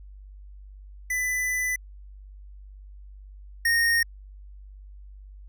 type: tone pair in turn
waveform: square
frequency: 1997 / 1853.2 Hz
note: B6 / A#6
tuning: +19 / -11 cents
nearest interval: minor second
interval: 130 cents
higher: first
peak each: -25 / -20 dBFS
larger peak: second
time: 1.1-1.76 / 3.65-4.03 s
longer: first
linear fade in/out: 5 ms
effects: added 49 Hz sine -42 dBFS peak until 5.48 s